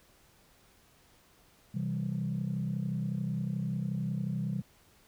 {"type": "chord", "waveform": "sine", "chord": "C major", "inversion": "none", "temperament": "equal", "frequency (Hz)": [130.81, 164.81, 196], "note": ["C3", "E3", "G3"], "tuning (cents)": [0, 0, 0], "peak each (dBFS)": -34, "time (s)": [1.74, 4.62], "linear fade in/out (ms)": 10, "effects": ["tanh soft clip ceiling -24 dBFS", "pink hiss -63 dBFS RMS until 5.07 s"]}